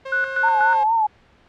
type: tone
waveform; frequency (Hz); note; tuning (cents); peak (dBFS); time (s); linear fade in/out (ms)
sawtooth; 534; C5; +35; -25; 0.05-0.84; 10
type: tone with tremolo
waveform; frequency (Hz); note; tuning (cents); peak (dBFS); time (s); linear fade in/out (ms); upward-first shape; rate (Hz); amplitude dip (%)
sine; 1479; F#6; -1; -17; 0.12-0.75; 5; square; 4.1; 70
type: tone with vibrato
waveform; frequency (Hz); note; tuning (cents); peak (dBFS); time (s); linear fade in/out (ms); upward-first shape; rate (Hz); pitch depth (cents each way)
sine; 883; A5; +6; -15; 0.43-1.07; 10; triangle; 4.4; 87
effects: pink hiss -54 dBFS RMS until 1.48 s + low-pass 3000 Hz 12 dB/octave